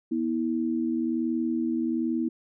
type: tone pair together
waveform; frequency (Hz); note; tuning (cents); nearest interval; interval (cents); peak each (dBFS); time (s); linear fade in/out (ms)
sine; 242.4 / 323.6; B3 / E4; -32 / -32; perfect fourth; 500; -27 / -27; 0.11-2.29; 10
effects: none